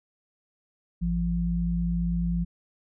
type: tone pair together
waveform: sine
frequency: 54.25 / 172.1 Hz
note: A1 / F3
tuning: -24 / -25 cents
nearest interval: octave + minor sixth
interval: 1999 cents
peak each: -28 / -25 dBFS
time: 1.01-2.45 s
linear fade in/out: 20 ms
effects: none